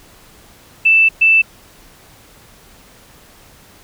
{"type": "tone bursts at uneven times", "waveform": "sine", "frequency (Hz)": 2649, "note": "E7", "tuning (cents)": 8, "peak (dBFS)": -7, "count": 2, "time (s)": [[0.85, 1.09], [1.21, 1.42]], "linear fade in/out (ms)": 10, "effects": ["pink hiss -45 dBFS RMS until 3.83 s"]}